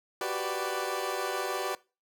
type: chord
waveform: 20% pulse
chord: G major seventh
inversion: third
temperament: equal with one note detuned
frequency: 370 / 389.3 / 493.9 / 587.3 Hz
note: F#4 / G4 / B4 / D5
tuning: 0 / -12 / 0 / 0 cents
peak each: -31 dBFS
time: 0.21-1.75 s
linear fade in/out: 2 ms
effects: noise-tail reverb RT60 0.3 s tail -21 dB re dry